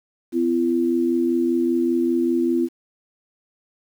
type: tone pair together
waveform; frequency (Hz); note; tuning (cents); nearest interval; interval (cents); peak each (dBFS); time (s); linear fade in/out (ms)
sine; 254.2 / 339.3; C4 / F4; -50 / -50; perfect fourth; 500; -21 / -19; 0.32-2.69; 50
effects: 8-bit